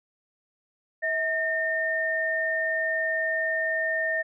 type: tone pair together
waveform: sine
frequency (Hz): 643.8 / 1821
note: E5 / A#6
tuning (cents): -41 / -41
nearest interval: octave + tritone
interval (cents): 1800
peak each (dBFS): -29 / -25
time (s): 1.02-4.23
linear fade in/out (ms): 20
effects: none